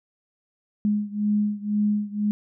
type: beating tone pair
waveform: sine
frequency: 207.7 / 209.7 Hz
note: G#3 / G#3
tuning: 0 / +17 cents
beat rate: 2 Hz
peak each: -23 / -25 dBFS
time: 0.85-2.31 s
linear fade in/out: 0 ms
effects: none